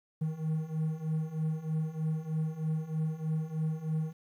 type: beating tone pair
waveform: triangle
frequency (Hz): 155.56 / 158.76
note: D#3 / D#3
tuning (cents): 0 / +35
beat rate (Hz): 3.2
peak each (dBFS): -33 / -30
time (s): 0.21-4.13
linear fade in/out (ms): 10
effects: 11-bit